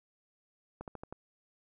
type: slowing click train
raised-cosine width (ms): 1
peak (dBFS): -28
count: 5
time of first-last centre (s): 0.81-1.126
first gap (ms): 68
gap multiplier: 1.1
effects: none